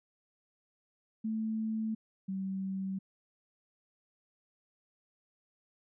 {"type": "tone pair in turn", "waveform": "sine", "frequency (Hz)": [220, 191.8], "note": ["A3", "G3"], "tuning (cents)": [0, -37], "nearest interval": "major second", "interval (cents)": 237, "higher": "first", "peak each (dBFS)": [-31, -33], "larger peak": "first", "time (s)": [[1.24, 1.95], [2.28, 2.99]], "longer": "neither", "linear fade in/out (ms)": 10, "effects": []}